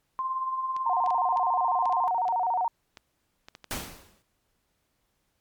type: tone with tremolo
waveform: sine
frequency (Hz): 1046.5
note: C6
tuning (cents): 0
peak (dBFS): -25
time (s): 0.19-2.08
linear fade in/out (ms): 0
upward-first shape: sine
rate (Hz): 18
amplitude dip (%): 45
type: clicks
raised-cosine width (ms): 0.2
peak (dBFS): -26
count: 12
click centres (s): 0.765 / 1.062 / 1.105 / 1.372 / 1.856 / 1.925 / 2.281 / 2.972 / 3.485 / 3.551 / 3.643 / 3.729
type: tone with vibrato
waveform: sine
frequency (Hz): 824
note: G#5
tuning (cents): -14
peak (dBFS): -23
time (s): 0.86-2.68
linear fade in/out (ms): 2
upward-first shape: square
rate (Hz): 14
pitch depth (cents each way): 200
type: noise with exponential decay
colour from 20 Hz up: pink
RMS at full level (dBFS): -29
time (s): 3.71-4.22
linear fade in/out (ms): 0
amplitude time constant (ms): 110
effects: pink hiss -74 dBFS RMS until 5.4 s + MP3 96 kbps